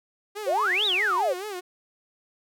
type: tone with vibrato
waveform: sawtooth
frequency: 392 Hz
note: G4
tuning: in tune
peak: -28 dBFS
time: 0.35-1.61 s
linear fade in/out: 20 ms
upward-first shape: sine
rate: 4.7 Hz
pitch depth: 160 cents each way
type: exponential two-way sweep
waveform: sine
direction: up then down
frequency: 482.9 to 3951 to 482.9 Hz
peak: -21 dBFS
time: 0.46-1.34 s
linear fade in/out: 20 ms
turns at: 0.86 s
effects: none